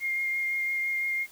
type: tone with vibrato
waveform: sine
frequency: 2126 Hz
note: C7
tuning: 27 cents sharp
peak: -26 dBFS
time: 0-1.27 s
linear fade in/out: 50 ms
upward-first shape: sine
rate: 5.9 Hz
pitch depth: 11 cents each way
effects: white hiss -53 dBFS RMS until 1.31 s